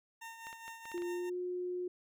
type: tone with tremolo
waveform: 20% pulse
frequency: 912 Hz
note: A#5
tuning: 38 cents flat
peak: -39 dBFS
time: 0.21-1.3 s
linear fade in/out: 10 ms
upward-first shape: triangle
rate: 4.7 Hz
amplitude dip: 60%
type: clicks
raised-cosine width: 0.3 ms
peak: -34 dBFS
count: 7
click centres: 0.469 / 0.529 / 0.68 / 0.855 / 0.917 / 0.979 / 1.021 s
type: tone with pitch glide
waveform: sine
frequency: 350.1 to 359.9 Hz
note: F4 to F#4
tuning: +4 to -48 cents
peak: -35 dBFS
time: 0.94-1.88 s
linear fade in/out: 5 ms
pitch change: +48 cents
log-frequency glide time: 1.05-1.37 s
effects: none